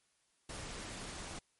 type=noise; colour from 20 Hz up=pink; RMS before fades=-45 dBFS; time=0.49-1.39 s; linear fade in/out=5 ms; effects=white hiss -75 dBFS RMS until 1.59 s + MP3 48 kbps